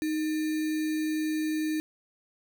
sine tone with sample-and-hold, 311.1 Hz, D#4, in tune, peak -26 dBFS, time 0.02-1.8 s, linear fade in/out 0 ms, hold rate 2100 Hz, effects none

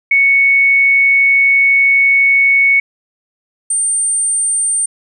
sine tone pair in turn, 2217 / 8840 Hz, C#7 / C#9, 0 / -6 cents, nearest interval 2 octaves, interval 2394 cents, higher second, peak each -7 / -12 dBFS, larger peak first, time 0.11-2.8 / 3.7-4.86 s, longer first, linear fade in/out 5 ms, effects none

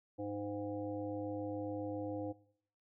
harmonic tone with a mistuned harmonic, 102.8 Hz, G#2, 17 cents flat, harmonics 1 / 3 / 5 / 7 / 8, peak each -47 / -41 / -42 / -50 / -53 dBFS, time 0.18-2.33 s, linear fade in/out 20 ms, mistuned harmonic 8, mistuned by -33 cents, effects noise-tail reverb RT60 0.7 s tail -21 dB re dry

